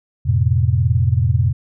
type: chord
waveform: sine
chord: F major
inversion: none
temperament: equal with one note detuned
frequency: 87.31 / 110 / 128.12 Hz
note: F2 / A2 / C3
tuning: 0 / 0 / -36 cents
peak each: -17 dBFS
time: 0.25-1.53 s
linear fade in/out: 20 ms
effects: none